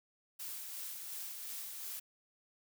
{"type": "noise with tremolo", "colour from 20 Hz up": "blue", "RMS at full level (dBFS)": -43, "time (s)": [0.39, 2], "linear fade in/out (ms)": 10, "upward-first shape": "sine", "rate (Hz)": 2.8, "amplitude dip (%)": 30, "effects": []}